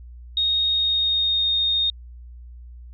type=tone with pitch glide; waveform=sine; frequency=3727 to 3693 Hz; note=A#7 to A#7; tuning=-1 to -17 cents; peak=-18 dBFS; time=0.37-1.9 s; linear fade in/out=2 ms; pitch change=-16 cents; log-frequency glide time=0.69-1.49 s; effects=added 60 Hz sine -38 dBFS peak until 2.93 s